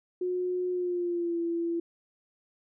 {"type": "tone with pitch glide", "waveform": "sine", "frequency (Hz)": [362.2, 337.9], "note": ["F#4", "E4"], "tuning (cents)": [-37, 43], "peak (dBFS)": -27, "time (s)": [0.21, 1.8], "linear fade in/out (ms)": 5, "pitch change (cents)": -120, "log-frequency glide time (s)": [0.71, 1.39], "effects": []}